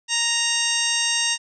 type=harmonic tone with a mistuned harmonic; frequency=932.3 Hz; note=A#5; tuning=in tune; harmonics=1 / 2 / 3 / 4 / 5 / 6 / 7 / 8 / 9; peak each=-34 / -28 / -25 / -27 / -32 / -26 / -28 / -36 / -29 dBFS; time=0.08-1.38 s; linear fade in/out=50 ms; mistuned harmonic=7; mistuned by=-45 cents; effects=none